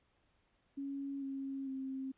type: tone with pitch steps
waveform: sine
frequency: 277.2 / 271.5 / 265.9 Hz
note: C#4 / C#4 / C4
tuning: 0 / -36 / +28 cents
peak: -38 dBFS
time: 0.77-2.12 s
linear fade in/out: 10 ms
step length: 450 ms
effects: pink hiss -75 dBFS RMS until 2.17 s + resampled to 8000 Hz